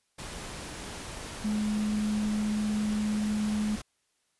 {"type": "tone in noise", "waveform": "sine", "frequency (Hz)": 211.6, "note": "G#3", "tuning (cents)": 33, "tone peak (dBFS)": -26, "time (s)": [1.44, 3.76], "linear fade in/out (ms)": 10, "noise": "pink", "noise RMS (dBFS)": -40, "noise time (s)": [0.18, 3.82], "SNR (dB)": 11, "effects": ["white hiss -74 dBFS RMS until 4.39 s", "resampled to 24000 Hz"]}